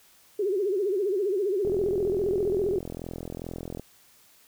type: tone with vibrato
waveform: sine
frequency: 392 Hz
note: G4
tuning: in tune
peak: -23 dBFS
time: 0.39-2.79 s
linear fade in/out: 5 ms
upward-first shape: sine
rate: 15 Hz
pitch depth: 140 cents each way
type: click train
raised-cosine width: 2 ms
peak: -22 dBFS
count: 92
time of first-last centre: 1.65-3.796 s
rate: 42.4 Hz
effects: white hiss -58 dBFS RMS until 4.47 s